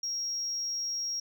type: tone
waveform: sine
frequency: 5600 Hz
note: F8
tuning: 4 cents sharp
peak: -29 dBFS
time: 0.03-1.2 s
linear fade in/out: 5 ms
effects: tanh soft clip ceiling -28 dBFS